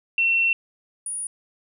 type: tone pair in turn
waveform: sine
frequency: 2710 / 9657 Hz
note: E7 / D9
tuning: +47 / +47 cents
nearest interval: octave + minor seventh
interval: 2200 cents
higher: second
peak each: -17 / -27 dBFS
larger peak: first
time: 0.18-0.53 / 1.06-1.27 s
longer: first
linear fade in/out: 2 ms
effects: none